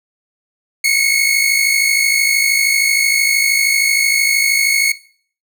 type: tone pair together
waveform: sawtooth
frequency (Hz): 2164 / 2217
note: C#7 / C#7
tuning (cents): -42 / 0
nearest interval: unison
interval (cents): 42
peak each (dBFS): -11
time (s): 0.84-4.92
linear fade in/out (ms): 5
effects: noise-tail reverb RT60 0.5 s tail -18 dB re dry